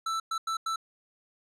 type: tone bursts at uneven times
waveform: square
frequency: 1325 Hz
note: E6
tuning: 9 cents sharp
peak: -29 dBFS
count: 4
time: 0.06-0.2 / 0.31-0.38 / 0.47-0.57 / 0.66-0.76 s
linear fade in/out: 5 ms
effects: low-pass 8000 Hz 12 dB/octave

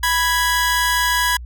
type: tone pair together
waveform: sawtooth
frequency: 987 / 1659.9 Hz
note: B5 / G#6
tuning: -1 / -1 cents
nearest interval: major sixth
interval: 900 cents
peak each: -15 dBFS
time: 0.03-1.37 s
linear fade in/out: 5 ms
effects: added 60 Hz sine -30 dBFS peak until 1.45 s

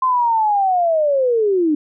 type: linear sweep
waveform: sine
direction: down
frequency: 1046.5 to 290 Hz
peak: -13 dBFS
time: 0.02-1.75 s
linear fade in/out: 5 ms
effects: none

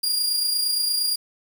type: tone with amplitude modulation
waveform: sawtooth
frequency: 4817 Hz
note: D8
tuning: 43 cents sharp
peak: -16 dBFS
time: 0.03-1.16 s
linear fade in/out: 10 ms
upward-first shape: sine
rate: 28.6 Hz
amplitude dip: 40%
effects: 7-bit

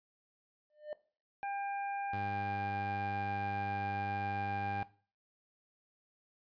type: tone with exponential growth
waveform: triangle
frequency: 602 Hz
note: D5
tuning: 43 cents sharp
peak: -33 dBFS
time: 0.7-0.93 s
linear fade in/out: 1 ms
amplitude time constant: 48 ms
type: harmonic tone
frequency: 799 Hz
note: G5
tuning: 33 cents sharp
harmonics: 1 / 2 / 3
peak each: -36 / -46 / -48 dBFS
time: 1.43-4.83 s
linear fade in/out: 0 ms
type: tone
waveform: sawtooth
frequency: 100.8 Hz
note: G2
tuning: 49 cents sharp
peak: -36 dBFS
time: 2.13-4.83 s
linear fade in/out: 5 ms
effects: noise-tail reverb RT60 0.4 s tail -18 dB re dry + resampled to 11025 Hz

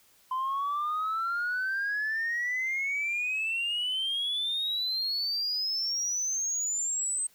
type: exponential sweep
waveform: sine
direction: up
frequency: 1022 to 8300 Hz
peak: -26 dBFS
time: 0.31-7.27 s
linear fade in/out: 5 ms
effects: tanh soft clip ceiling -25 dBFS + white hiss -62 dBFS RMS until 7.34 s

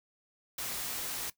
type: noise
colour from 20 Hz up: white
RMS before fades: -37 dBFS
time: 0.58-1.3 s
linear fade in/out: 5 ms
effects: noise-tail reverb RT60 0.1 s tail -17 dB re dry

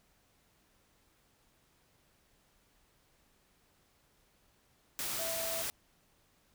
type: tone in noise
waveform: sine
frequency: 659.3 Hz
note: E5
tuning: in tune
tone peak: -39 dBFS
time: 5.19-5.62 s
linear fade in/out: 0 ms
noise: white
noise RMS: -37 dBFS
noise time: 4.99-5.7 s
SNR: -5 dB
effects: pink hiss -70 dBFS RMS until 6.54 s

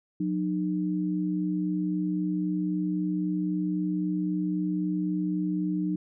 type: tone pair together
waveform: sine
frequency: 181.2 / 305 Hz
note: F#3 / D#4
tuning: -36 / -34 cents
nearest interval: major sixth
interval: 902 cents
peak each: -28 / -28 dBFS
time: 0.2-5.96 s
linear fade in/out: 5 ms
effects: none

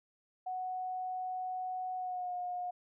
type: tone with pitch glide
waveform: sine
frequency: 740 to 718.5 Hz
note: F#5 to F5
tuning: 0 to +49 cents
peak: -35 dBFS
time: 0.46-2.71 s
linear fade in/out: 10 ms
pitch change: -51 cents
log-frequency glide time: 1.96-2.34 s
effects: none

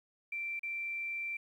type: tone with dropouts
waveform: sine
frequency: 2349 Hz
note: D7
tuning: in tune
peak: -35 dBFS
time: 0.32-1.37 s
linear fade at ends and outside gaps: 5 ms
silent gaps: 0.594-0.631 s
effects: 11-bit

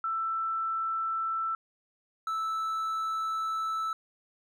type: tone pair in turn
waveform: sine / triangle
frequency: 1329 / 1314.5 Hz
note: E6 / E6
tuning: +14 / -5 cents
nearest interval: unison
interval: 19 cents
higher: first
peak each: -28 / -27 dBFS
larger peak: second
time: 0.04-1.55 / 2.27-3.93 s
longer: second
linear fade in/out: 2 ms
effects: none

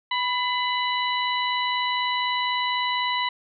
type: harmonic tone with a mistuned harmonic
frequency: 988 Hz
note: B5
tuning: in tune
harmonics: 1 / 2 / 3 / 4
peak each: -25 / -28 / -30 / -31 dBFS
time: 0.11-3.29 s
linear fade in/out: 5 ms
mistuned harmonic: 2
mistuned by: +35 cents
effects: none

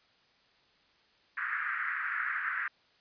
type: band-pass noise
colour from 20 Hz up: white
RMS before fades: -34 dBFS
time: 1.37-2.68 s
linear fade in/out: 5 ms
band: 1300 to 1900 Hz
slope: 48 dB/octave
effects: white hiss -66 dBFS RMS until 3 s + resampled to 11025 Hz

